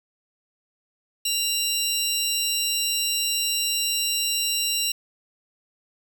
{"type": "tone pair together", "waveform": "20% pulse", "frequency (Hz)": [2794, 3951], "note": ["F7", "B7"], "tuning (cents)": [0, 0], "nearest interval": "tritone", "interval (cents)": 600, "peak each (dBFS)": -20, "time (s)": [1.25, 4.92], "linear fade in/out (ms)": 5, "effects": []}